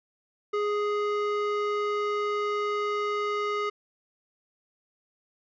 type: tone with band-pass filter sweep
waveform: square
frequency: 415.3 Hz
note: G#4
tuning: in tune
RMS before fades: -28 dBFS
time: 0.53-3.7 s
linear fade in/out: 10 ms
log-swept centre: 860 to 1300 Hz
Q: 0.99
effects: resampled to 16000 Hz